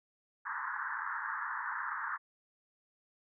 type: band-pass noise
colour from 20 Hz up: white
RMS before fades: -38 dBFS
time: 0.45-2.18 s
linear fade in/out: 20 ms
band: 890 to 1800 Hz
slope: 96 dB/octave
effects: none